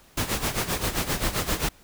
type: noise with tremolo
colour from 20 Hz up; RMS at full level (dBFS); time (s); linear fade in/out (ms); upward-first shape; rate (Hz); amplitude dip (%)
pink; -24; 0.17-1.69; 5; sine; 7.6; 75
effects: pink hiss -55 dBFS RMS until 1.83 s